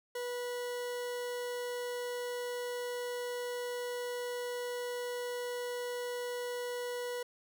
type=tone; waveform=40% pulse; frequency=488.8 Hz; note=B4; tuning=18 cents flat; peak=-35 dBFS; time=0.15-7.23 s; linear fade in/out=5 ms; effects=none